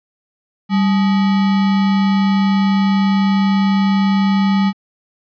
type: tone with sample-and-hold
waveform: sine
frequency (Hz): 196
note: G3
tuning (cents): 0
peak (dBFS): -11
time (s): 0.69-4.73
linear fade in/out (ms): 50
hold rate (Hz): 1050
effects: resampled to 11025 Hz